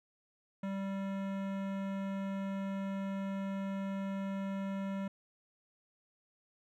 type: tone with hard clipping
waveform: sine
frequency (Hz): 195.1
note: G3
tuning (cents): -8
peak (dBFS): -37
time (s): 0.63-5.08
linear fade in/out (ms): 5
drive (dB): 18
effects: none